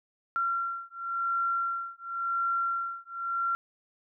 sine beating tone pair, 1369 / 1369.93 Hz, F6 / F6, -35 / -34 cents, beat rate 0.93 Hz, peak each -31 dBFS, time 0.36-3.55 s, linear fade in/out 0 ms, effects none

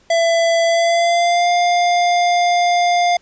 square tone with pitch glide, 669 to 703.1 Hz, E5 to F5, +25 to +11 cents, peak -13 dBFS, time 0.1-3.17 s, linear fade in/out 5 ms, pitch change +86 cents, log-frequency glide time 0.65-1.5 s, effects pink hiss -54 dBFS RMS until 3.21 s + resampled to 16000 Hz

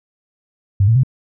sine tone with pitch steps, 98.7 / 113.38 / 130.24 Hz, G2 / A#2 / C3, +12 / -48 / -8 cents, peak -9 dBFS, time 0.8-1.034 s, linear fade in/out 5 ms, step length 78 ms, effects none

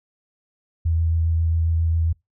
sine tone with vibrato, 82.1 Hz, E2, 6 cents flat, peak -17 dBFS, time 0.85-2.13 s, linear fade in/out 10 ms, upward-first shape sine, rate 7.4 Hz, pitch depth 14 cents each way, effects noise-tail reverb RT60 0.2 s tail -26 dB re dry

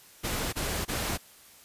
pink noise bursts, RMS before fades -31 dBFS, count 3, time 0.23-1.178 s, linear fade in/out 20 ms, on 300 ms, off 24 ms, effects white hiss -54 dBFS RMS until 1.64 s + resampled to 32000 Hz

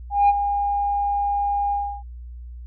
sine tone with ADSR envelope, 811 Hz, G#5, 41 cents flat, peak -9 dBFS, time 0.1-2.03 s, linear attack 190 ms, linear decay 32 ms, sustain -10 dB, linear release 310 ms, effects tanh soft clip ceiling -10 dBFS + added 60 Hz sine -34 dBFS peak until 2.66 s

